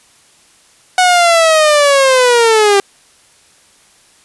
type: linear sweep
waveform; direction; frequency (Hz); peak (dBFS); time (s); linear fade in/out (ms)
sawtooth; down; 740 to 392; -3; 0.98-2.8; 2
effects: white hiss -48 dBFS RMS until 4.24 s + resampled to 24000 Hz